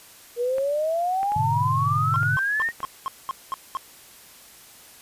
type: exponential sweep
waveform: sine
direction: up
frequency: 470 to 1889 Hz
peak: -21 dBFS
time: 0.36-2.72 s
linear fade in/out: 50 ms
type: clicks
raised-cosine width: 0.5 ms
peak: -22 dBFS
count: 8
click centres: 0.583 / 1.231 / 1.32 / 2.231 / 2.598 / 2.688 / 2.804 / 2.843 s
type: chord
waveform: sine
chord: G# diminished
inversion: none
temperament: equal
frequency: 103.83 / 123.47 / 146.83 Hz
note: G#2 / B2 / D3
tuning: 0 / 0 / 0 cents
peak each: -27 dBFS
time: 1.36-2.37 s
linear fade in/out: 5 ms
type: tone bursts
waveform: triangle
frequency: 1068 Hz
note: C6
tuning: 35 cents sharp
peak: -22 dBFS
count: 8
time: 2.14-3.77 s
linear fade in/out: 0 ms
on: 20 ms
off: 210 ms
effects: white hiss -48 dBFS RMS until 5.01 s + resampled to 32000 Hz